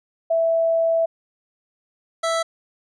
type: tone pair in turn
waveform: sine / 25% pulse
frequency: 659.3 / 659.3 Hz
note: E5 / E5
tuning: 0 / 0 cents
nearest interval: unison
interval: 0 cents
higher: neither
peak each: -16 dBFS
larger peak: neither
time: 0.3-1.06 / 2.23-2.43 s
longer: first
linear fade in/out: 10 ms
effects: resampled to 22050 Hz